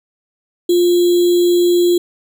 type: tone with sample-and-hold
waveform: sine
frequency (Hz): 350.8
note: F4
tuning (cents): +8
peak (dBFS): -9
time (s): 0.69-1.98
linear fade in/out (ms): 5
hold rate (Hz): 3675
effects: none